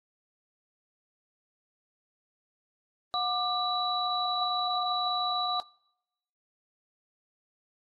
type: tone cluster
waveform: sine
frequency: 726 / 1188 / 3931 Hz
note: F#5 / D6 / B7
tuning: -33 / +20 / -9 cents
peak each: -31 dBFS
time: 3.14-5.6 s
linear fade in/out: 0 ms
effects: noise-tail reverb RT60 0.9 s tail -26 dB re dry + AAC 32 kbps

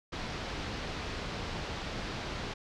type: low-pass noise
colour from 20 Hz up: pink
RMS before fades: -38 dBFS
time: 0.12-2.54 s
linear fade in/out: 10 ms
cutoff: 5100 Hz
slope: 24 dB/octave
effects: none

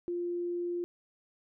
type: tone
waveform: sine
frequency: 349.2 Hz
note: F4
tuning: in tune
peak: -31 dBFS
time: 0.08-0.84 s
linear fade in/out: 0 ms
effects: none

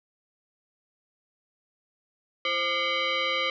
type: tone with frequency modulation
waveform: sine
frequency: 526 Hz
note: C5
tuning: 9 cents sharp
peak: -24 dBFS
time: 2.45-3.5 s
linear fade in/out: 2 ms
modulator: 864 Hz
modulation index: 3.6
effects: none

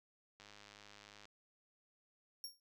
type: click train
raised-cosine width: 0.2 ms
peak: -39 dBFS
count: 89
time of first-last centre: 0.4-1.254 s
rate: 103 Hz
type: tone with exponential decay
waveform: sawtooth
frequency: 5540 Hz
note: F8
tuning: 15 cents flat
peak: -38 dBFS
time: 2.44-2.6 s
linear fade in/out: 1 ms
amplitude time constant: 33 ms
effects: none

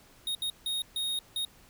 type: tone bursts at uneven times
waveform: square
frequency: 3729 Hz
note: A#7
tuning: in tune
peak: -30 dBFS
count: 5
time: 0.27-0.35 / 0.42-0.5 / 0.66-0.82 / 0.96-1.19 / 1.36-1.45 s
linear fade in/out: 2 ms
effects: pink hiss -58 dBFS RMS until 1.69 s

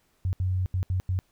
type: tone bursts at uneven times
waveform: sine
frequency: 92.5 Hz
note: F#2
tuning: in tune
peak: -23 dBFS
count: 5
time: 0.25-0.33 / 0.4-0.66 / 0.74-0.83 / 0.9-1 / 1.09-1.19 s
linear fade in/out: 0 ms
effects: pink hiss -68 dBFS RMS until 1.31 s

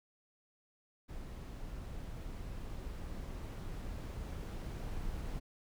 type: noise with level ramp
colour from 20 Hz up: brown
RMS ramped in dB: -45 to -40 dBFS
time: 1.08-5.4 s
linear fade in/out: 20 ms
effects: none

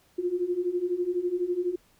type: beating tone pair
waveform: sine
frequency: 348 / 360 Hz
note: F4 / F#4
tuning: -6 / -47 cents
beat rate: 12 Hz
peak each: -30 / -27 dBFS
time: 0.18-1.76 s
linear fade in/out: 10 ms
effects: pink hiss -63 dBFS RMS until 1.99 s

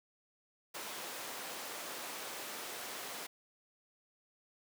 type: high-pass noise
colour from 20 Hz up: pink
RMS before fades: -44 dBFS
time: 0.74-3.27 s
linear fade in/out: 10 ms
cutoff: 430 Hz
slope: 12 dB/octave
effects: none

